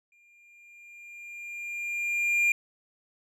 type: tone with exponential growth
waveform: triangle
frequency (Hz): 2400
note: D7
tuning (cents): +37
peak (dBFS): -18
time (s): 0.12-2.52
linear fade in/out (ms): 2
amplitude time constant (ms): 520
effects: none